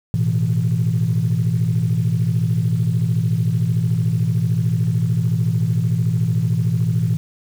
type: chord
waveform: sine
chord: A suspended second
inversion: none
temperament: equal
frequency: 110 / 123.47 / 164.81 Hz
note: A2 / B2 / E3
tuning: 0 / 0 / 0 cents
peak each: -19 dBFS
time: 0.14-7.17 s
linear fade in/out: 0 ms
effects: tanh soft clip ceiling -9 dBFS + 7-bit